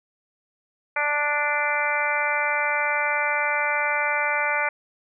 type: harmonic tone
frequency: 293.7 Hz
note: D4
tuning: in tune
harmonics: 2 / 3 / 4 / 5 / 6 / 7 / 8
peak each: -30 / -28 / -31 / -27 / -32 / -27 / -28 dBFS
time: 0.96-4.69 s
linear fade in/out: 5 ms
effects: none